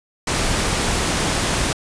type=noise; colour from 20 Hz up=pink; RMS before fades=-20 dBFS; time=0.27-1.73 s; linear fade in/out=5 ms; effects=resampled to 22050 Hz